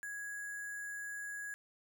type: tone with sample-and-hold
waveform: sine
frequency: 1661.2 Hz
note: G#6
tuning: in tune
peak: -40 dBFS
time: 0.03-1.54 s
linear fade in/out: 0 ms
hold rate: 8820 Hz
effects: none